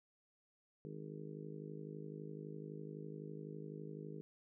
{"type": "harmonic tone", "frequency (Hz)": 51.91, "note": "G#1", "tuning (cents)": 0, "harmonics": [3, 4, 5, 6, 7, 8, 9], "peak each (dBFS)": [-49, -54, -60, -54, -59, -52, -57], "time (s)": [0.85, 4.21], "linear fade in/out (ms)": 0, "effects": []}